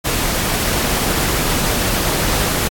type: noise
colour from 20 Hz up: pink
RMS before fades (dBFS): -18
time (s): 0.04-2.69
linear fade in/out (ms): 20
effects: AAC 64 kbps